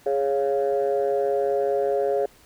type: chord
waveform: sine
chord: Db major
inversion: second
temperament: equal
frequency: 415.3 / 554.4 / 698.5 Hz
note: Ab4 / Db5 / F5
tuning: 0 / 0 / 0 cents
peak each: -22 / -23 / -27 dBFS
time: 0.06-2.26 s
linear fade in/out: 5 ms
effects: tanh soft clip ceiling -14 dBFS + pink hiss -54 dBFS RMS until 2.45 s